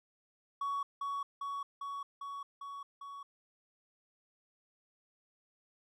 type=tone with echo; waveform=triangle; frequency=1121 Hz; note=C#6; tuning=19 cents sharp; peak=-30 dBFS; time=0.61-0.83 s; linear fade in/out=5 ms; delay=400 ms; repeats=6; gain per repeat=-2 dB; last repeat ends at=3.23 s; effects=tanh soft clip ceiling -28 dBFS